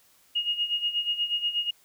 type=tone with tremolo; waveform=sine; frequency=2864 Hz; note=F7; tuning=43 cents sharp; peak=-22 dBFS; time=0.35-1.71 s; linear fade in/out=10 ms; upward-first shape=sine; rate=8.3 Hz; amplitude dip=75%; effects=white hiss -61 dBFS RMS until 1.84 s